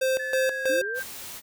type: tone with tremolo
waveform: square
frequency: 523.3 Hz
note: C5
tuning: in tune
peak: -22 dBFS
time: 0.01-0.82 s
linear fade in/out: 10 ms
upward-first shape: square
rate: 3.1 Hz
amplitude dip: 75%
type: tone with pitch glide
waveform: sine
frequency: 1728 to 1575.5 Hz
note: A6 to G6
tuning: -32 to +8 cents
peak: -29 dBFS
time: 0.19-1.03 s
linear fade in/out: 10 ms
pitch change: -160 cents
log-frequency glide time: 0.3-0.9 s
type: linear sweep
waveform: sine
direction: up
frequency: 275.7 to 523.3 Hz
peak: -32 dBFS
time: 0.69-1 s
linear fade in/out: 10 ms
type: noise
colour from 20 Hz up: white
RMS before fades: -39 dBFS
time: 0.94-1.42 s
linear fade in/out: 50 ms
effects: none